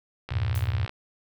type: click train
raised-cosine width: 0.3 ms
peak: -20 dBFS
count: 39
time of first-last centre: 0.29-0.894 s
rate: 62.9 Hz
type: chord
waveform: sine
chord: E diminished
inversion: none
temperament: equal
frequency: 82.41 / 98 / 116.54 Hz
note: E2 / G2 / Bb2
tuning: 0 / 0 / 0 cents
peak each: -28 dBFS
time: 0.31-0.86 s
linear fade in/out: 10 ms
type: noise with exponential decay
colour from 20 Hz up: blue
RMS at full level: -38 dBFS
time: 0.55-0.76 s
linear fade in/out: 2 ms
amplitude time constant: 45 ms
effects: none